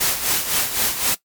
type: noise with tremolo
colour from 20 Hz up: white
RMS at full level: -18 dBFS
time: 0-1.15 s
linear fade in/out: 10 ms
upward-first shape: sine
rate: 3.9 Hz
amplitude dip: 65%
effects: noise-tail reverb RT60 0.1 s tail -17 dB re dry + MP3 96 kbps